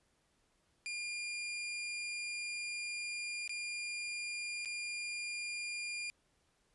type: tone with dropouts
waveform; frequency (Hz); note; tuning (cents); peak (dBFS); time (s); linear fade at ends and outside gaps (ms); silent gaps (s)
sawtooth; 2409; D7; +43; -35; 0.86-6.1; 0; 3.477-3.494 / 4.649-4.657
effects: pink hiss -75 dBFS RMS until 6.74 s + resampled to 24000 Hz